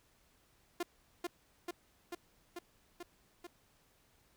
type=tone with echo; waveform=sawtooth; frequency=349.2 Hz; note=F4; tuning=in tune; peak=-30 dBFS; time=0.8-0.83 s; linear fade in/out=5 ms; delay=440 ms; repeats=6; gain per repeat=-2 dB; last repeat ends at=3.47 s; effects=pink hiss -70 dBFS RMS until 4.36 s